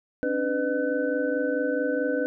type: tone cluster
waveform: sine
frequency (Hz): 274 / 298.6 / 499.2 / 608 / 1509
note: C#4 / D4 / B4 / D#5 / F#6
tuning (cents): -20 / +29 / +19 / -40 / +34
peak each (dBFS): -30 / -30 / -26 / -33 / -33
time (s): 0.23-2.26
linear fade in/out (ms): 0
effects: none